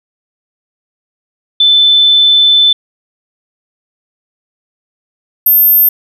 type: tone pair in turn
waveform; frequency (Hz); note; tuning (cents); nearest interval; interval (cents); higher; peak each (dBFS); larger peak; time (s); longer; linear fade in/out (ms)
sine; 3520 / 13290; A7 / G#9; 0 / 0; octave + major seventh; 2300; second; -4; neither; 1.6-2.73 / 5.46-5.89; first; 5
effects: none